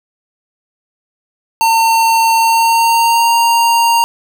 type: tone with pitch glide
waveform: square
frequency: 907 to 930.3 Hz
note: A#5 to A#5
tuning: -48 to -4 cents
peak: -9 dBFS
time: 1.61-4.04 s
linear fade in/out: 0 ms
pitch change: +44 cents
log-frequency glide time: 2.37-3.35 s
effects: none